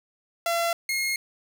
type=tone pair in turn; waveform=sawtooth; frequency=679 / 2151 Hz; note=F5 / C7; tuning=-49 / +47 cents; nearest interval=octave + minor sixth; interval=1996 cents; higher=second; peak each=-19 / -21 dBFS; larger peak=first; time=0.46-0.73 / 0.89-1.16 s; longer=neither; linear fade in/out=2 ms; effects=9-bit